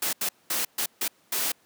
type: noise bursts at uneven times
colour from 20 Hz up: white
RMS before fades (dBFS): -27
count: 6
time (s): 0.02-0.13 / 0.21-0.29 / 0.5-0.65 / 0.78-0.86 / 1.01-1.08 / 1.32-1.52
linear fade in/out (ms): 5
effects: pink hiss -62 dBFS RMS until 1.65 s + high-pass 200 Hz 12 dB/octave